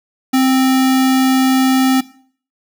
sine tone with sample-and-hold, 261.6 Hz, C4, in tune, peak -9 dBFS, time 0.33-2.01 s, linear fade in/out 10 ms, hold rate 1050 Hz, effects noise-tail reverb RT60 0.5 s tail -18 dB re dry

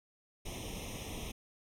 pink noise with comb filter, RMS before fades -42 dBFS, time 0.45-1.32 s, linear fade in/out 10 ms, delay 0.33 ms, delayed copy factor +1, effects low-pass 12000 Hz 12 dB/octave

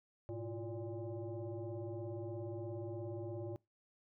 sine tone with frequency modulation, 123.47 Hz, B2, in tune, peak -40 dBFS, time 0.29-3.56 s, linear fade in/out 0 ms, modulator 230 Hz, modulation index 2, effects noise-tail reverb RT60 0.2 s tail -22 dB re dry

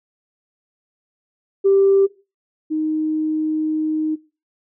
sine tone pair in turn, 392 / 311.1 Hz, G4 / D#4, 0 / 0 cents, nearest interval major third, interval 400 cents, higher first, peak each -10 / -18 dBFS, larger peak first, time 1.64-2.07 / 2.7-4.16 s, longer second, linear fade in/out 20 ms, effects noise-tail reverb RT60 0.3 s tail -19 dB re dry + tanh soft clip ceiling -6 dBFS

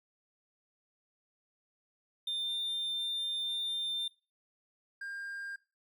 triangle tone pair in turn, 3599 / 1603.2 Hz, A7 / G6, +38 / +38 cents, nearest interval octave + major second, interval 1400 cents, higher first, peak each -31 / -37 dBFS, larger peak first, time 2.27-4.08 / 5.01-5.56 s, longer first, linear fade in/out 5 ms, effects noise-tail reverb RT60 0.3 s tail -19 dB re dry

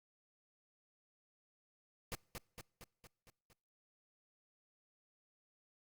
pink noise with echo, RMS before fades -42 dBFS, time 2.12-2.15 s, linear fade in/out 0 ms, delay 230 ms, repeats 6, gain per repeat -4 dB, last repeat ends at 3.53 s, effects noise-tail reverb RT60 0.7 s tail -26 dB re dry + Opus 48 kbps

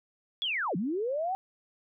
sine linear two-way sweep, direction down then up, 3478 to 159.4 to 784 Hz, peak -28 dBFS, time 0.42-1.35 s, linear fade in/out 0 ms, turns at 0.76 s, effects none

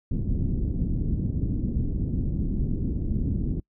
pink low-pass noise, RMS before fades -26 dBFS, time 0.11-3.6 s, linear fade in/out 5 ms, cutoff 280 Hz, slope 24 dB/octave, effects noise-tail reverb RT60 0.1 s tail -26 dB re dry

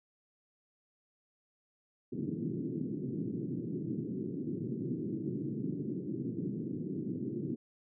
white band-pass noise, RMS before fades -37 dBFS, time 2.12-7.56 s, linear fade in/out 10 ms, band 120 to 360 Hz, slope 48 dB/octave, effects none

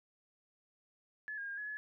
sine tone with pitch steps, 1715 / 1624 / 1614 / 1692 / 1705 Hz, A6 / G#6 / G#6 / G#6 / G#6, -45 / -39 / -50 / +32 / +45 cents, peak -39 dBFS, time 1.28-1.77 s, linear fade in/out 0 ms, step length 98 ms, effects none

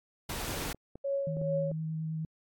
pink noise, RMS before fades -36 dBFS, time 0.29-0.73 s, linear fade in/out 5 ms
clicks, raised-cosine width 2 ms, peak -31 dBFS, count 5, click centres 0.746 / 0.956 / 1.369 / 1.415 / 1.715 s
sine tone with tremolo, 554.4 Hz, C#5, in tune, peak -27 dBFS, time 1.04-1.72 s, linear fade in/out 10 ms, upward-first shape triangle, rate 2.4 Hz, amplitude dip 75%
sine tone with vibrato, 158.7 Hz, D#3, 35 cents sharp, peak -32 dBFS, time 1.27-2.25 s, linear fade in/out 2 ms, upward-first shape sine, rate 9.6 Hz, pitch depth 10 cents each way
effects AAC 64 kbps

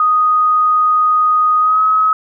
sine tone with pitch glide, 1244.5 to 1276.5 Hz, D#6 to D#6, 0 to +44 cents, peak -9 dBFS, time 0-2.13 s, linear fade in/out 2 ms, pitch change +44 cents, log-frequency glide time 1.6-1.81 s, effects none

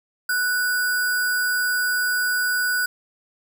sine tone with sample-and-hold, 1479 Hz, F#6, 1 cent flat, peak -19 dBFS, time 0.29-2.86 s, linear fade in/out 5 ms, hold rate 6300 Hz, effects none

